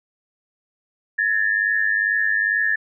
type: tone pair together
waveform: sine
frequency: 1700 / 1802.3 Hz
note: G#6 / A6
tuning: +40 / +41 cents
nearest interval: minor second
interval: 101 cents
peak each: -20 dBFS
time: 1.18-2.76 s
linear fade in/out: 10 ms
effects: none